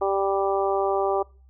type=harmonic tone; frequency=196 Hz; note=G3; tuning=in tune; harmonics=2 / 3 / 4 / 5 / 6; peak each=-24 / -27 / -26 / -33 / -31 dBFS; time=0.01-1.23 s; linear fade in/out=10 ms; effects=noise-tail reverb RT60 0.4 s tail -25 dB re dry + added 65 Hz sine -50 dBFS peak until 1.49 s